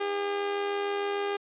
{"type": "tone with amplitude modulation", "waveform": "sawtooth", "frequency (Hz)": 404, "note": "G#4", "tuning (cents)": -48, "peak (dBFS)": -22, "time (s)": [0, 1.37], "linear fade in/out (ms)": 10, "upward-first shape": "sine", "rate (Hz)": 86.6, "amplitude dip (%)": 40, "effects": ["resampled to 8000 Hz"]}